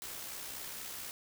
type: noise with amplitude modulation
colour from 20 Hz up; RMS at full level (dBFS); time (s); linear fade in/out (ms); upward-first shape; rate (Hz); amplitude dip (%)
white; -42; 0.02-1.11; 0; sine; 64.4; 35
effects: none